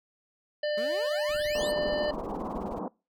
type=harmonic tone; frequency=597 Hz; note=D5; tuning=28 cents sharp; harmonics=1 / 3 / 5 / 7 / 8; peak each=-27 / -37 / -41 / -44 / -45 dBFS; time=0.63-2.11 s; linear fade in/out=5 ms
type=exponential sweep; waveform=25% pulse; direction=up; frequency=203.6 to 4581 Hz; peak=-33 dBFS; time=0.77-1.72 s; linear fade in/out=10 ms
type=noise with tremolo; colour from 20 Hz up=brown; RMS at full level=-40 dBFS; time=1.29-2.79 s; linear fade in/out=5 ms; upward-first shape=sine; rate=19 Hz; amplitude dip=100%
type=band-pass noise; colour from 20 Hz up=pink; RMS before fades=-35 dBFS; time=1.55-2.88 s; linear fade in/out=2 ms; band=180 to 1100 Hz; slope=48 dB/octave
effects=noise-tail reverb RT60 0.3 s tail -25 dB re dry